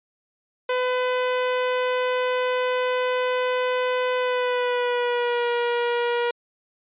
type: tone with pitch glide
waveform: sawtooth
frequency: 503 to 477.8 Hz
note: B4 to A#4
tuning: +32 to +43 cents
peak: -17 dBFS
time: 0.69-6.31 s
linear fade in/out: 5 ms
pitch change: -89 cents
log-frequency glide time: 4.16-5.49 s
effects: resampled to 8000 Hz